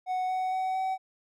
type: tone with pitch steps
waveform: triangle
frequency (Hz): 740 / 746 / 752.1 / 758.2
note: F#5 / F#5 / F#5 / F#5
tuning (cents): 0 / +14 / +28 / +42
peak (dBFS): -25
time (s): 0.06-0.98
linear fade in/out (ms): 50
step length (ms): 230
effects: none